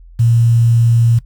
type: tone with quantisation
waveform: sine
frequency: 116.54 Hz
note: A#2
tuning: in tune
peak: -8 dBFS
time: 0.19-1.19 s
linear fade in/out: 10 ms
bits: 6
effects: noise-tail reverb RT60 0.1 s tail -19 dB re dry + added 42 Hz sine -36 dBFS peak until 1.25 s